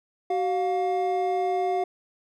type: tone pair together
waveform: triangle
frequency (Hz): 377.2 / 710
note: F#4 / F5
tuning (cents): +33 / +28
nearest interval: major seventh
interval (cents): 1095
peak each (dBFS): -24 / -23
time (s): 0.3-1.84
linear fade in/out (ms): 5
effects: none